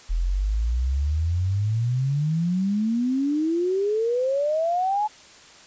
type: exponential sweep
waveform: sine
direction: up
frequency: 40.18 to 864 Hz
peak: -20 dBFS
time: 0.09-5.08 s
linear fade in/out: 20 ms
effects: white hiss -48 dBFS RMS until 5.66 s + resampled to 16000 Hz